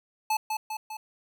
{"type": "tone with echo", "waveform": "square", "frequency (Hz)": 868, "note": "A5", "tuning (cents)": -24, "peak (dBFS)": -24, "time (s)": [0.3, 0.37], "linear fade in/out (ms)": 5, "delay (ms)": 200, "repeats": 3, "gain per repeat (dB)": -4, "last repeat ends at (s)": 0.97, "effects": []}